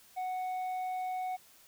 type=tone with tanh clipping; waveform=triangle; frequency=740 Hz; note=F#5; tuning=in tune; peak=-34 dBFS; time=0.16-1.37 s; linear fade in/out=20 ms; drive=9 dB; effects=white hiss -60 dBFS RMS until 1.67 s